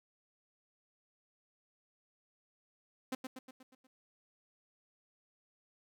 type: tone with echo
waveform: sawtooth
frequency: 259.1 Hz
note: C4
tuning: 17 cents flat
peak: -31 dBFS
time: 3.12-3.15 s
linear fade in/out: 5 ms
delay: 120 ms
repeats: 6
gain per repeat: -5 dB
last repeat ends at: 3.87 s
effects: none